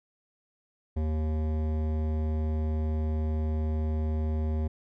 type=tone with hard clipping; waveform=sine; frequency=77.78 Hz; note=D#2; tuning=in tune; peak=-28 dBFS; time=0.96-4.68 s; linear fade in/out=10 ms; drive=15 dB; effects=none